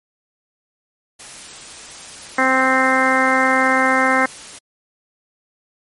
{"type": "noise", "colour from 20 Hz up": "white", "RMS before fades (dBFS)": -36, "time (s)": [1.19, 4.59], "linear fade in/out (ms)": 10}
{"type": "harmonic tone", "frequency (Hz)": 261.6, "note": "C4", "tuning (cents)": 0, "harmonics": [1, 2, 3, 4, 5, 6, 7, 8], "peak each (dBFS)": [-21, -21, -21, -21, -21, -21, -21, -21], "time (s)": [2.38, 4.26], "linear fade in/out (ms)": 5}
{"effects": ["MP3 48 kbps"]}